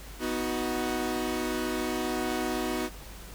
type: chord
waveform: sawtooth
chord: B major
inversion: none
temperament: equal with one note detuned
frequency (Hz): 246.9 / 314.6 / 370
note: B3 / D#4 / F#4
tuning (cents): 0 / +19 / 0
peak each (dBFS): -29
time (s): 0.19-2.9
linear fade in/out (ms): 50
effects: added 50 Hz sine -44 dBFS peak until 3.34 s + pink hiss -47 dBFS RMS until 3.34 s